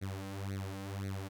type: tone with flanger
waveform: sawtooth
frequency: 97.5 Hz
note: G2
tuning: 9 cents flat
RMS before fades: -40 dBFS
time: 0.01-1.29 s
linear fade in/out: 20 ms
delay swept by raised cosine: 0.48 to 3.88 ms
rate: 1.9 Hz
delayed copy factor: +1
effects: none